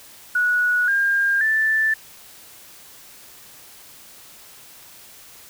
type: tone with pitch steps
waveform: sine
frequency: 1465 / 1606.8 / 1762.4 Hz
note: F#6 / G6 / A6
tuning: -18 / +42 / +2 cents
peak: -16 dBFS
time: 0.35-1.94 s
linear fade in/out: 5 ms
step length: 530 ms
effects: white hiss -45 dBFS RMS until 5.49 s